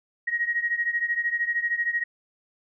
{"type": "beating tone pair", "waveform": "sine", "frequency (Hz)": [1884, 1897], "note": ["A#6", "A#6"], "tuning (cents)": [18, 30], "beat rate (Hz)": 13, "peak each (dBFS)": [-25, -28], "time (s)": [0.27, 2.04], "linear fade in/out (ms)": 10, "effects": []}